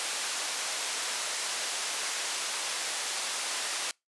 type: band-pass noise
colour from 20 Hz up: white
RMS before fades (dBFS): -33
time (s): 0-3.91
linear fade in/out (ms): 0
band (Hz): 530 to 8500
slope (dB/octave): 12
effects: noise-tail reverb RT60 0.2 s tail -26 dB re dry + resampled to 24000 Hz